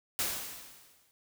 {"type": "noise with exponential decay", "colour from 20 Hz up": "white", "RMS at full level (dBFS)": -30, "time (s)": [0.19, 1.11], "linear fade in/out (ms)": 0, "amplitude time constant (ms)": 200, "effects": []}